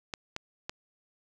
clicks, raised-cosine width 0.2 ms, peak -17 dBFS, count 3, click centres 0.138 / 0.364 / 0.695 s, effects none

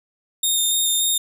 15% pulse tone with vibrato, 3662 Hz, A#7, 32 cents flat, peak -11 dBFS, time 0.43-1.18 s, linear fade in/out 5 ms, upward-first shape square, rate 3.5 Hz, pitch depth 11 cents each way, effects none

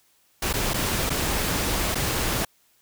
pink noise with dropouts, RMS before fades -25 dBFS, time 0.42-2.45 s, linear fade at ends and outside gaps 5 ms, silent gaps 0.53-0.537 / 0.736-0.741 / 1.096-1.102 / 1.947-1.954 s, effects white hiss -63 dBFS RMS until 2.81 s

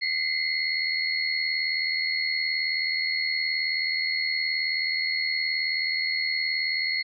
sine tone cluster, 2041 / 2120 / 4323 Hz, C7 / C7 / C#8, -44 / +22 / -44 cents, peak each -28 / -30 / -28 dBFS, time 0.01-7.03 s, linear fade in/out 20 ms, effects none

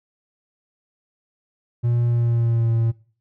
triangle tone with pitch glide, 119.3 to 114.64 Hz, A#2 to A#2, +41 to -28 cents, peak -15 dBFS, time 1.83-2.92 s, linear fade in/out 20 ms, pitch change -69 cents, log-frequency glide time 2.06-2.73 s, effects noise-tail reverb RT60 0.4 s tail -20 dB re dry

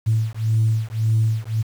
sine beating tone pair, 110 / 111.8 Hz, A2 / A2, 0 / +28 cents, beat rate 1.8 Hz, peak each -19 dBFS, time 0.06-1.63 s, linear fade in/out 20 ms, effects tanh soft clip ceiling -10 dBFS + 7-bit

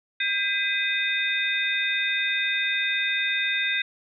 sine tone cluster, 1597 / 2014 / 2508 / 3654 Hz, G6 / B6 / D#7 / A#7, +32 / +33 / +13 / -35 cents, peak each -28 dBFS, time 0.2-3.82 s, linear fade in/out 5 ms, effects none

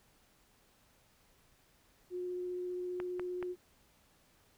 sine tone with vibrato, 360 Hz, F#4, 47 cents flat, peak -36 dBFS, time 2.1-3.56 s, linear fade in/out 50 ms, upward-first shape sine, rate 15 Hz, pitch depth 8 cents each way
clicks, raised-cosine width 0.5 ms, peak -27 dBFS, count 3, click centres 3.001 / 3.196 / 3.427 s
effects pink hiss -68 dBFS RMS until 4.57 s

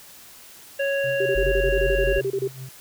harmonic tone, 554.4 Hz, C#5, in tune, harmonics 1 / 3 / 5, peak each -22 / -28 / -31 dBFS, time 0.79-2.21 s, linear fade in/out 10 ms
triangle tone with tremolo, 131.5 Hz, C3, 9 cents sharp, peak -30 dBFS, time 1.04-2.69 s, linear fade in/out 2 ms, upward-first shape triangle, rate 5.2 Hz, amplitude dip 80%
sine tone bursts, 392 Hz, G4, in tune, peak -21 dBFS, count 15, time 1.2-2.477 s, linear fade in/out 5 ms, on 59 ms, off 28 ms
triangle tone, 47.12 Hz, F#1, 32 cents sharp, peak -21 dBFS, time 1.35-2.19 s, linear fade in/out 10 ms
effects white hiss -46 dBFS RMS until 2.8 s

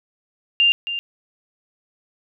sine tone with echo, 2794 Hz, F7, in tune, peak -12 dBFS, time 0.6-0.72 s, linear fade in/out 0 ms, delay 270 ms, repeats 1, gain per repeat -11 dB, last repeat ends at 0.99 s, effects none

